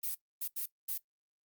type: noise bursts at uneven times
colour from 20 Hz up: violet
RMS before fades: -36 dBFS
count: 4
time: 0.03-0.15 / 0.41-0.48 / 0.56-0.66 / 0.88-0.98 s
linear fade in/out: 10 ms
effects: noise-tail reverb RT60 0.1 s tail -19 dB re dry + Opus 32 kbps